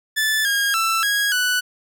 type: tone with pitch steps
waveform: sawtooth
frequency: 1748 / 1629 / 1332 / 1649 / 1485 Hz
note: A6 / G#6 / E6 / G#6 / F#6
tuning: -12 / -34 / +18 / -13 / +6 cents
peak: -14 dBFS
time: 0.16-1.61 s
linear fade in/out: 20 ms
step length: 290 ms
effects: none